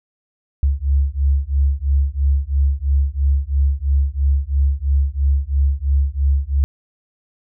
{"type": "beating tone pair", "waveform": "sine", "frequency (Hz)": [68.1, 71.1], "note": ["C#2", "C#2"], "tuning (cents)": [-30, 45], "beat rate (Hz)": 3, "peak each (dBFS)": -17, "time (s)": [0.63, 6.64], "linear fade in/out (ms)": 0, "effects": []}